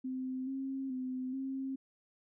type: tone with pitch steps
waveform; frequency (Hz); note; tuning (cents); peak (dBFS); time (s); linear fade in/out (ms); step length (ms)
sine; 258.7 / 268.2 / 256.5 / 267.1; C4 / C4 / C4 / C4; -19 / +43 / -34 / +36; -35; 0.04-1.76; 10; 430
effects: none